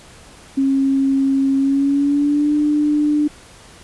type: tone with pitch glide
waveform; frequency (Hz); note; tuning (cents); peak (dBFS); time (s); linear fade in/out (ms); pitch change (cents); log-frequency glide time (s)
sine; 271.2 to 297.5; C#4 to D4; -38 to +22; -13; 0.57-3.28; 10; +160; 1.57-2.54
effects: pink hiss -43 dBFS RMS until 3.83 s + resampled to 24000 Hz